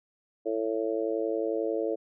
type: harmonic tone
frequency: 111.1 Hz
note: A2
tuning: 17 cents sharp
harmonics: 3 / 4 / 5 / 6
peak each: -32 / -30 / -32 / -38 dBFS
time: 0.45-1.96 s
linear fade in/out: 20 ms
effects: none